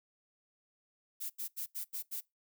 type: noise bursts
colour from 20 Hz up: violet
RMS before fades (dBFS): -39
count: 6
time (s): 1.2-2.21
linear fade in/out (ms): 20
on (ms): 100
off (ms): 82
effects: noise-tail reverb RT60 0.2 s tail -23 dB re dry